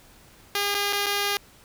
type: tone with dropouts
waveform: 5% pulse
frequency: 405.6 Hz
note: G#4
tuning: 41 cents flat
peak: -12 dBFS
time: 0.55-1.37 s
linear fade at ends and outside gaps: 1 ms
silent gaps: 0.745-0.749 / 0.926-0.93 / 1.061-1.065 s
effects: pink hiss -53 dBFS RMS until 1.64 s